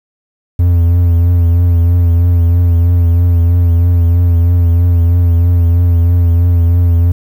triangle tone with vibrato, 86.1 Hz, F2, 24 cents flat, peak -4 dBFS, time 0.59-7.12 s, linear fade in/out 5 ms, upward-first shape triangle, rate 3.1 Hz, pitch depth 43 cents each way, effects 7-bit

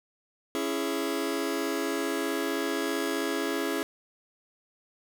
sawtooth chord, C# minor, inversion none, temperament just, 277.2 / 332.6 / 415.8 Hz, C#4 / E4 / G#4, 0 / +16 / +2 cents, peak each -28 dBFS, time 0.55-3.83 s, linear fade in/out 0 ms, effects none

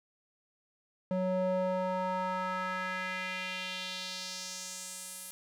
square tone with band-pass filter sweep, 185 Hz, F#3, in tune, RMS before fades -35 dBFS, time 1.11-5.31 s, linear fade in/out 0 ms, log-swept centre 410 to 11000 Hz, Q 2.1, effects none

